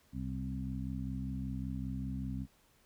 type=harmonic tone with a mistuned harmonic; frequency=65.2 Hz; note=C2; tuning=5 cents flat; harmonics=1 / 2 / 3 / 4; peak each=-41 / -41 / -41 / -42 dBFS; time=0.12-2.47 s; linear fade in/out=50 ms; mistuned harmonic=1; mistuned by=+33 cents; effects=pink hiss -68 dBFS RMS until 2.85 s